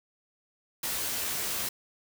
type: noise with comb filter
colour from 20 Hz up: white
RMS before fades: -32 dBFS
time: 0.83-1.69 s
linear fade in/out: 5 ms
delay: 14 ms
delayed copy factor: +0.55
effects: none